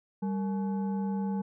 sine tone with frequency modulation, 196 Hz, G3, in tune, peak -28 dBFS, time 0.22-1.42 s, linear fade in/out 10 ms, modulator 657 Hz, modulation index 0.49, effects none

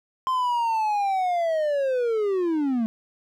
triangle linear sweep, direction down, 1046.5 to 216.3 Hz, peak -19 dBFS, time 0.27-2.86 s, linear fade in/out 0 ms, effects none

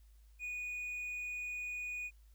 triangle tone, 2466 Hz, D#7, 16 cents flat, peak -37 dBFS, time 0.39-2.11 s, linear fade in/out 50 ms, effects added 53 Hz sine -58 dBFS peak until 2.34 s + white hiss -75 dBFS RMS until 2.34 s

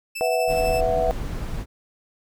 sawtooth tone with tremolo, 2638 Hz, E7, 1 cent sharp, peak -25 dBFS, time 0.15-0.81 s, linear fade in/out 10 ms, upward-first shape sine, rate 12 Hz, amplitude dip 40%
sine chord, B suspended fourth, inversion none, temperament just, 493.9 / 658.5 / 740.8 Hz, B4 / E5 / F#5, 0 / -2 / +2 cents, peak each -24 / -22 / -25 dBFS, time 0.21-1.11 s, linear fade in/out 0 ms
brown noise, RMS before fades -28 dBFS, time 0.47-1.66 s, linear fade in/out 50 ms
effects none

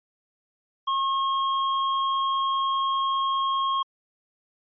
square tone, 1081 Hz, C#6, 44 cents flat, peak -23 dBFS, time 0.87-3.83 s, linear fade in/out 10 ms, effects resampled to 11025 Hz

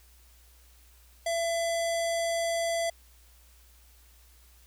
square tone with low-pass filter, 671 Hz, E5, 31 cents sharp, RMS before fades -29 dBFS, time 1.26-2.9 s, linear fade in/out 5 ms, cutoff 8900 Hz, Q 1.7, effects added 60 Hz sine -56 dBFS peak until 4.66 s + white hiss -61 dBFS RMS until 4.66 s

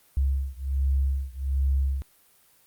sine beating tone pair, 67.3 / 68.6 Hz, C2 / C#2, +49 / -17 cents, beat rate 1.3 Hz, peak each -25 / -26 dBFS, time 0.17-2.02 s, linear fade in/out 0 ms, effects white hiss -60 dBFS RMS until 2.66 s + Opus 32 kbps

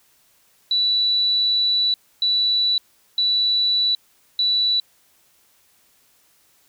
sine tone bursts at uneven times, 3951 Hz, B7, in tune, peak -16 dBFS, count 4, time 0.71-1.94 / 2.22-2.78 / 3.18-3.95 / 4.39-4.8 s, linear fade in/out 2 ms, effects white hiss -59 dBFS RMS until 6.68 s

